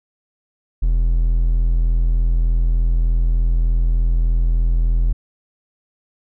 triangle tone, 41.67 Hz, E1, 19 cents sharp, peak -11 dBFS, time 0.82-5.13 s, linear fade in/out 10 ms, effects none

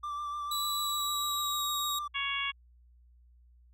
triangle tone with vibrato, 1174.7 Hz, D6, in tune, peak -32 dBFS, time 0.03-2.08 s, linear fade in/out 10 ms, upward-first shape sine, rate 6.7 Hz, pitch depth 23 cents each way
sawtooth tone with pitch glide, 3930 to 3776 Hz, B7 to A#7, -9 to +22 cents, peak -29 dBFS, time 0.51-1.99 s, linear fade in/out 5 ms, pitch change -69 cents, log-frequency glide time 0.76-1.69 s
harmonic tone, 557 Hz, C#5, 8 cents sharp, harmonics 2 / 3 / 4 / 5 / 6, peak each -37 / -41 / -35 / -36 / -37 dBFS, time 2.14-2.52 s, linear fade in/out 20 ms
effects added 60 Hz sine -57 dBFS peak until 3.73 s

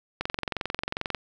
click train, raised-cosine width 0.3 ms, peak -12 dBFS, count 22, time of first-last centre 0.21-1.148 s, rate 22.4 Hz, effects none

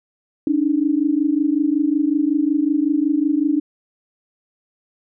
sine tone pair together, 283.9 / 309.3 Hz, C#4 / D#4, +41 / -10 cents, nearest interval minor second, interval 149 cents, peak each -18 dBFS, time 0.47-3.6 s, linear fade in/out 2 ms, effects none

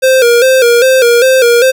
square tone with vibrato, 497.6 Hz, B4, 13 cents sharp, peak -5 dBFS, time 0.02-1.72 s, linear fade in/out 20 ms, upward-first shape square, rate 2.5 Hz, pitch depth 84 cents each way, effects none

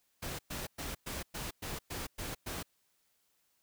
pink noise bursts, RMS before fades -40 dBFS, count 9, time 0.22-2.63 s, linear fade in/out 10 ms, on 170 ms, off 110 ms, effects white hiss -75 dBFS RMS until 3.62 s

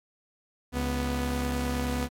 sawtooth tone pair together, 69.2 / 246.6 Hz, C#2 / B3, -2 / -2 cents, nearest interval octave + minor seventh, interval 2200 cents, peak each -26 dBFS, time 0.72-2.09 s, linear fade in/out 50 ms, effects AAC 64 kbps

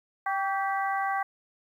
harmonic tone with a mistuned harmonic, 392 Hz, G4, in tune, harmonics 2 / 3 / 4 / 5, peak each -28 / -32 / -34 / -36 dBFS, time 0.26-1.23 s, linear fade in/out 5 ms, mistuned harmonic 3, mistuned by -47 cents, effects 10-bit

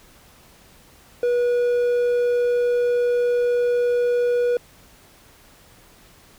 triangle tone, 484.9 Hz, B4, 32 cents flat, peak -15 dBFS, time 1.23-4.57 s, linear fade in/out 2 ms, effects pink hiss -51 dBFS RMS until 6.38 s

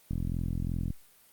click train, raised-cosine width 5 ms, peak -20 dBFS, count 35, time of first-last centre 0.11-0.904 s, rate 42.8 Hz, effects white hiss -60 dBFS RMS until 1.32 s + Opus 32 kbps

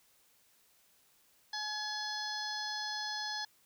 harmonic tone with a mistuned harmonic, 848 Hz, G#5, 36 cents sharp, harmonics 1 / 2 / 4 / 5 / 6 / 7, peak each -42 / -41 / -46 / -42 / -42 / -50 dBFS, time 1.53-3.45 s, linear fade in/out 5 ms, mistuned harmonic 7, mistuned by +33 cents, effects white hiss -68 dBFS RMS until 3.65 s

